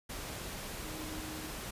sine tone in noise, 311.1 Hz, D#4, in tune, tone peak -45 dBFS, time 0.85-1.5 s, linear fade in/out 10 ms, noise pink, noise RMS -42 dBFS, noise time 0.09-1.71 s, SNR -6 dB, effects resampled to 32000 Hz

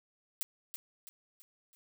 blue noise with echo, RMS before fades -35 dBFS, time 0.41-0.43 s, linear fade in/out 0 ms, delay 330 ms, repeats 4, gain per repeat -7 dB, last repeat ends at 1.75 s, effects none

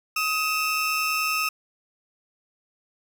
30% pulse tone pair together, 1263 / 2676 Hz, D#6 / E7, +26 / +25 cents, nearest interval octave + minor second, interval 1299 cents, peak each -23 dBFS, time 0.16-1.49 s, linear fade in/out 5 ms, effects none

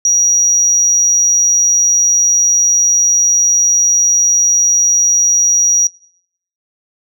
sine tone, 5760 Hz, F#8, 47 cents flat, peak -7 dBFS, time 0.05-5.87 s, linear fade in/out 2 ms, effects noise-tail reverb RT60 0.7 s tail -24 dB re dry + tanh soft clip ceiling -3 dBFS

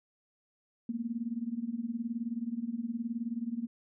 sine tone with tremolo, 233.1 Hz, A#3, in tune, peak -29 dBFS, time 0.89-3.67 s, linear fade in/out 2 ms, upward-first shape sine, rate 19 Hz, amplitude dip 85%, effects none

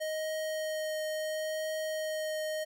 square tone with vibrato, 624 Hz, D#5, 5 cents sharp, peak -33 dBFS, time 0-2.65 s, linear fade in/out 20 ms, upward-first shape triangle, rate 0.72 Hz, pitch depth 10 cents each way, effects none

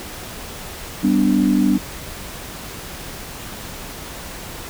sine chord, G major, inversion none, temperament equal with one note detuned, 196 / 249.7 / 293.7 Hz, G3 / B3 / D4, 0 / +19 / 0 cents, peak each -17 dBFS, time 1.03-1.78 s, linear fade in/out 10 ms, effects tanh soft clip ceiling -4 dBFS + pink hiss -33 dBFS RMS until 4.69 s

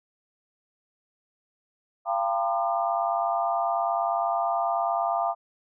sine tone cluster, 686 / 786 / 915 / 1014 / 1205 Hz, F5 / G5 / A#5 / B5 / D6, -31 / +4 / -32 / +45 / +44 cents, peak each -26 / -29 / -32 / -34 / -31 dBFS, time 2.05-5.35 s, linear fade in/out 50 ms, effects none

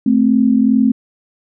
sine tone pair together, 219.1 / 261.6 Hz, A3 / C4, -7 / 0 cents, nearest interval minor third, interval 307 cents, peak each -12 dBFS, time 0.06-0.92 s, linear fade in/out 5 ms, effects none

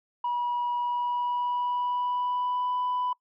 sine tone with pitch glide, 968 to 994.1 Hz, B5 to B5, -35 to +11 cents, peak -24 dBFS, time 0.24-3.13 s, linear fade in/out 5 ms, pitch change +46 cents, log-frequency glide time 0.76-2.77 s, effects noise-tail reverb RT60 0.1 s tail -23 dB re dry + tanh soft clip ceiling -23 dBFS

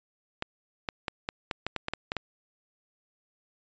clicks, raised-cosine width 0.3 ms, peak -14 dBFS, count 11, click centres 0.424 / 0.888 / 1.082 / 1.289 / 1.512 / 1.666 / 1.763 / 1.884 / 1.936 / 2.119 / 2.167 s, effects resampled to 16000 Hz

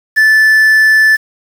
triangle tone with quantisation, 1750 Hz, A6, 10 cents flat, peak -3 dBFS, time 0.16-1.17 s, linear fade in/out 20 ms, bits 5, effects none

